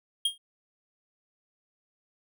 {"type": "tone with exponential decay", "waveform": "square", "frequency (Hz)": 3232, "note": "G#7", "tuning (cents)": -48, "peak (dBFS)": -21, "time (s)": [0.25, 0.38], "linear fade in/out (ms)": 5, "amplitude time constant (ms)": 27, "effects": []}